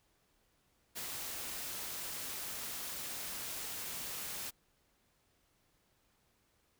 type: noise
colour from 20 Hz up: white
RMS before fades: -42 dBFS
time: 0.95-4.51 s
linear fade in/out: 20 ms
effects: pink hiss -74 dBFS RMS until 6.79 s